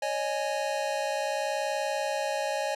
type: chord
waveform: square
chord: C# suspended second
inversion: none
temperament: equal with one note detuned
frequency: 554.4 / 615.1 / 830.6 Hz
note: C#5 / D#5 / G#5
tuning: 0 / -20 / 0 cents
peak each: -33 dBFS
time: 0.02-2.75 s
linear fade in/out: 5 ms
effects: low-pass 9000 Hz 12 dB/octave